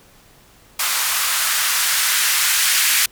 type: noise with band-pass filter sweep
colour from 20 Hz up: violet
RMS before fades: -18 dBFS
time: 0.79-3.06 s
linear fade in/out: 5 ms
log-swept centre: 1100 to 1800 Hz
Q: 1.4
effects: pink hiss -50 dBFS RMS until 3.11 s